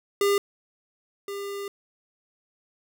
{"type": "tone pair in turn", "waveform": "square", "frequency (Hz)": [402.4, 400.5], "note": ["G4", "G4"], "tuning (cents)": [45, 37], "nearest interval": "unison", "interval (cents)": 8, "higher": "first", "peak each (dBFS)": [-20, -32], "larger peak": "first", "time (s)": [[0.21, 0.38], [1.28, 1.68]], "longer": "second", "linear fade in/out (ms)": 2, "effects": []}